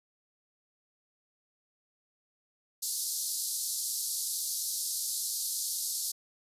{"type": "band-pass noise", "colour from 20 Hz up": "white", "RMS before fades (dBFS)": -34, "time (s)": [2.82, 6.12], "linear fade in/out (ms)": 10, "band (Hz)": [4100, 13000], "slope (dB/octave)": 48, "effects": ["resampled to 32000 Hz"]}